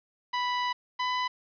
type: tone pair in turn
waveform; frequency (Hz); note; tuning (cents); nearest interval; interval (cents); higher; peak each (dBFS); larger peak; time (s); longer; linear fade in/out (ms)
sawtooth; 987.8 / 999.9; B5 / B5; 0 / +21; unison; 21; second; -23; neither; 0.33-0.73 / 0.99-1.28; first; 10
effects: resampled to 11025 Hz + 9-bit